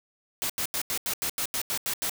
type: noise bursts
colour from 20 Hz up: white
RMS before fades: -29 dBFS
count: 11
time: 0.42-2.096 s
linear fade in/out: 0 ms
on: 76 ms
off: 84 ms
effects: none